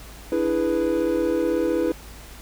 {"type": "chord", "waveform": "triangle", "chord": "E dominant seventh", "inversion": "third", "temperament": "equal", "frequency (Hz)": [293.7, 329.6, 415.3, 493.9], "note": ["D4", "E4", "G#4", "B4"], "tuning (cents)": [0, 0, 0, 0], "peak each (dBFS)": [-27, -21, -26, -22], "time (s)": [0.32, 1.92], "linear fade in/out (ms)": 2, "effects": ["added 54 Hz sine -42 dBFS peak until 2.41 s", "pink hiss -44 dBFS RMS until 2.41 s"]}